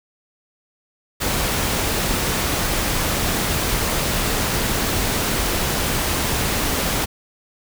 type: noise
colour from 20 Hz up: pink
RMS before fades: -21 dBFS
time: 1.2-7.06 s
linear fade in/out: 20 ms
effects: none